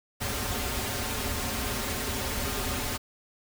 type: noise with comb filter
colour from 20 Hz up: pink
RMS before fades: -31 dBFS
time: 0.2-2.98 s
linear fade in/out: 20 ms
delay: 6.1 ms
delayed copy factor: -0.95
effects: none